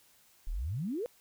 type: exponential sweep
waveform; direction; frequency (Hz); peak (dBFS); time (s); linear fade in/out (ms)
sine; up; 30.87 to 514; -32; 0.47-1.06; 0
effects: white hiss -64 dBFS RMS until 1.2 s